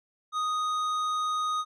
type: tone with tanh clipping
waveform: sine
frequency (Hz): 1244.5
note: D#6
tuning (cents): 0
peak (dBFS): -28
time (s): 0.32-1.65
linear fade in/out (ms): 50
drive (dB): 11
effects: none